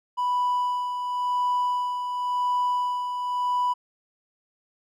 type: tone with tremolo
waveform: triangle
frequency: 987.8 Hz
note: B5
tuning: in tune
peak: -18 dBFS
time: 0.17-3.74 s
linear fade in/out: 20 ms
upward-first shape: sine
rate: 0.93 Hz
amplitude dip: 55%
effects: tanh soft clip ceiling -16 dBFS